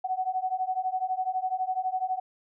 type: beating tone pair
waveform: sine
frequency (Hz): 740 / 752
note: F#5 / F#5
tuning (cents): 0 / +28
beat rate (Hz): 12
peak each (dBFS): -30 / -29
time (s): 0.04-2.2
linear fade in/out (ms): 10
effects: none